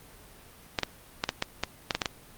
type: clicks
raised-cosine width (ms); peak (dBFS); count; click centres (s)
0.2; -8; 10; 0.788 / 0.833 / 1.239 / 1.291 / 1.424 / 1.636 / 1.908 / 1.95 / 2.018 / 2.058
effects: pink hiss -52 dBFS RMS until 2.37 s + Opus 32 kbps